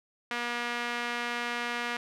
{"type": "tone with band-pass filter", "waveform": "sawtooth", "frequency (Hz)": 239.5, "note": "A#3", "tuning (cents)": 47, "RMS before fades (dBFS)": -33, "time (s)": [0.31, 1.97], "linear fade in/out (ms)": 2, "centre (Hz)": 2000, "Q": 1.2, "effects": []}